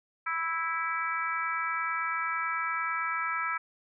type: harmonic tone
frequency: 329 Hz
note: E4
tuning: 3 cents flat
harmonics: 3 / 4 / 5 / 6 / 7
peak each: -38 / -31 / -36 / -39 / -36 dBFS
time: 0.26-3.58 s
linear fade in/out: 10 ms
effects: none